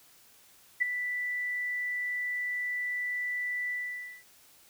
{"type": "tone with ADSR envelope", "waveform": "sine", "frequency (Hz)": 1975.5, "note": "B6", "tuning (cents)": 0, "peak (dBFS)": -20, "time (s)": [0.8, 4.24], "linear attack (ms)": 22, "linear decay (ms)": 10, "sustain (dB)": -10, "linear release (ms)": 540, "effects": ["white hiss -59 dBFS RMS until 4.69 s"]}